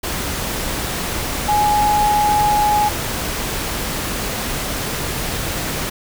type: tone in noise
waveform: sine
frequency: 836 Hz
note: G#5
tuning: 11 cents sharp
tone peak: -13 dBFS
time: 1.48-2.89 s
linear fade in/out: 10 ms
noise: pink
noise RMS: -23 dBFS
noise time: 0.03-5.9 s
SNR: +7 dB
effects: none